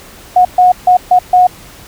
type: tone bursts at uneven times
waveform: sine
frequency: 727 Hz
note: F#5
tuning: 31 cents flat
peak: -3 dBFS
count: 5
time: 0.36-0.45 / 0.58-0.72 / 0.87-0.97 / 1.11-1.19 / 1.33-1.47 s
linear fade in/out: 5 ms
effects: pink hiss -36 dBFS RMS until 1.87 s